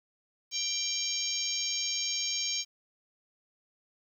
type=harmonic tone with a mistuned harmonic; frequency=784 Hz; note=G5; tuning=in tune; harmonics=3 / 4 / 5 / 6 / 7 / 8; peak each=-40 / -38 / -39 / -38 / -35 / -34 dBFS; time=0.51-2.65 s; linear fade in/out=50 ms; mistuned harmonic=8; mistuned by=+69 cents; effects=10-bit